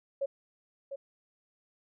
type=tone with echo; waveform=sine; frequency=552 Hz; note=C#5; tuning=7 cents flat; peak=-28 dBFS; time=0.21-0.26 s; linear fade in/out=10 ms; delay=700 ms; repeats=1; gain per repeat=-8 dB; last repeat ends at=0.96 s; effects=none